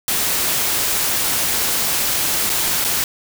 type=noise with dropouts; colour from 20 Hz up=white; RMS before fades=-19 dBFS; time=0.08-3.04 s; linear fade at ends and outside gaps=1 ms; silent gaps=2.495-2.499 / 2.842-2.847 s; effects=none